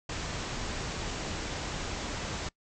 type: low-pass noise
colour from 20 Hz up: pink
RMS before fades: -36 dBFS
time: 0.09-2.49 s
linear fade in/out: 5 ms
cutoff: 7700 Hz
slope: 96 dB/octave
effects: noise-tail reverb RT60 0.1 s tail -23 dB re dry